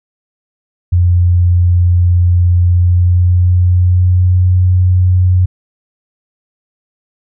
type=tone with pitch glide; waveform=sine; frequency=88.3 to 91.15 Hz; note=F2 to F#2; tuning=+20 to -25 cents; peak=-6 dBFS; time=0.92-5.46 s; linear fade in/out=10 ms; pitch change=+55 cents; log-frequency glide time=2.63-4.54 s; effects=none